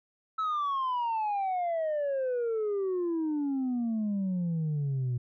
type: exponential sweep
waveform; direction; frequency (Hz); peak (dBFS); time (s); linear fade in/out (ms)
sine; down; 1313 to 120.2; -25; 0.38-5.18; 10
effects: tanh soft clip ceiling -26 dBFS